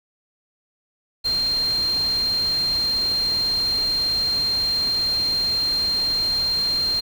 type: tone in noise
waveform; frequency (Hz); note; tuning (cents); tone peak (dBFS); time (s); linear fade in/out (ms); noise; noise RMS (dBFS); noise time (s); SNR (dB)
sine; 4186; C8; 0; -19; 1.24-7.01; 20; pink; -35; 1.24-7.01; +13
effects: none